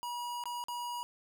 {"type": "tone with dropouts", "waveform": "square", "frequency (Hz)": 964, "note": "B5", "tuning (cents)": -42, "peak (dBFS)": -37, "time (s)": [0.03, 1.03], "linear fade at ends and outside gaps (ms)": 0, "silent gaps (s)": [[0.438, 0.456], [0.639, 0.684]], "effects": ["11-bit"]}